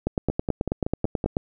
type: two click trains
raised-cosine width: 2 ms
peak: -9 / -12 dBFS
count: 13 / 6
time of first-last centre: 0.07-1.369 / 0.3-1.242 s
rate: 9.24 / 5.31 Hz
effects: none